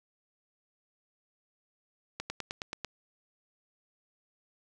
slowing click train, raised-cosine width 0.2 ms, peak -18 dBFS, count 7, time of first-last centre 2.2-2.847 s, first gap 100 ms, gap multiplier 1.03, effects none

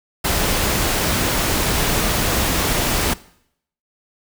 pink noise, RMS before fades -19 dBFS, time 0.24-3.14 s, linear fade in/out 10 ms, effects noise-tail reverb RT60 0.7 s tail -20 dB re dry

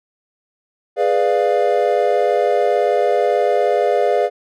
triangle chord, G# diminished seventh, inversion none, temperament equal with one note detuned, 415.3 / 493.9 / 591.8 / 698.5 Hz, G#4 / B4 / D5 / F5, 0 / 0 / +13 / 0 cents, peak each -17 dBFS, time 0.96-4.3 s, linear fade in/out 50 ms, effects none

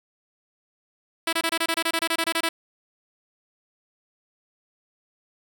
5% pulse tone bursts, 329.6 Hz, E4, in tune, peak -10 dBFS, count 15, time 1.27-2.49 s, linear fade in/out 5 ms, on 58 ms, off 25 ms, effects none

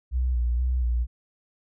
sine tone with vibrato, 61.2 Hz, B1, 15 cents flat, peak -21 dBFS, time 0.11-1.07 s, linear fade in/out 50 ms, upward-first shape square, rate 2.1 Hz, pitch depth 45 cents each way, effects none

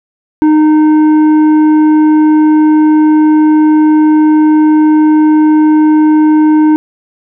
sine tone with tanh clipping, 307.7 Hz, D#4, 19 cents flat, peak -5 dBFS, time 0.42-6.76 s, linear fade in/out 0 ms, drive 8 dB, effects none

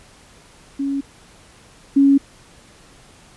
sine tone pair in turn, 277.2 / 277.2 Hz, C#4 / C#4, 0 / 0 cents, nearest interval unison, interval 0 cents, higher neither, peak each -19 / -9 dBFS, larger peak second, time 0.79-1.01 / 1.96-2.18 s, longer neither, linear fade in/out 10 ms, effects pink hiss -48 dBFS RMS until 3.36 s + resampled to 24000 Hz

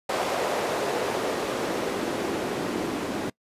white noise with band-pass filter sweep, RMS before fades -28 dBFS, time 0.09-3.3 s, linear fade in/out 5 ms, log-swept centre 550 to 280 Hz, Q 1.5, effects noise-tail reverb RT60 0.1 s tail -23 dB re dry + resampled to 32000 Hz

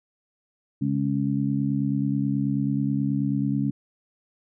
harmonic tone, 69.3 Hz, C#2, in tune, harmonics 2 / 3 / 4, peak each -26 / -26 / -26 dBFS, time 0.81-3.71 s, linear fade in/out 10 ms, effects none

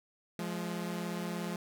sawtooth tone pair together, 174.1 / 211.1 Hz, F3 / G#3, -5 / +29 cents, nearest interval minor third, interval 334 cents, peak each -33 / -35 dBFS, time 0.39-1.56 s, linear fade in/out 2 ms, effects none

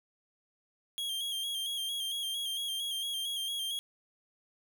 45% pulse tone with vibrato, 3245 Hz, G#7, 41 cents flat, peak -33 dBFS, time 0.98-3.79 s, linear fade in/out 0 ms, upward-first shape square, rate 4.4 Hz, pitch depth 38 cents each way, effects none

